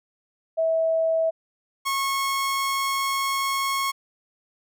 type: tone pair in turn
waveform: sine / sawtooth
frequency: 650 / 1093.2 Hz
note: E5 / C#6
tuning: -24 / -24 cents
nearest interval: major sixth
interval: 900 cents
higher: second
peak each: -19 dBFS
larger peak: neither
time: 0.57-1.31 / 1.85-3.92 s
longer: second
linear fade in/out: 20 ms
effects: none